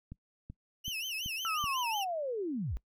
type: click train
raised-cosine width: 5 ms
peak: -31 dBFS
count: 5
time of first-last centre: 0.12-1.641 s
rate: 2.63 Hz
type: tone with vibrato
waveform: 35% pulse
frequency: 2822 Hz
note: F7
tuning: 17 cents sharp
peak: -33 dBFS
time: 0.84-2.05 s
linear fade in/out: 20 ms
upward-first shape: sine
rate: 5.5 Hz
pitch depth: 170 cents each way
type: linear sweep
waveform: sine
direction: down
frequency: 1351 to 36.71 Hz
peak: -32 dBFS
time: 1.45-2.77 s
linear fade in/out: 0 ms
effects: noise-tail reverb RT60 0.1 s tail -22 dB re dry